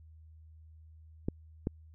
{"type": "clicks", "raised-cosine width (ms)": 3, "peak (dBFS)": -18, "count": 2, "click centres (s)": [1.285, 1.671], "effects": ["added 79 Hz sine -52 dBFS peak until 1.94 s"]}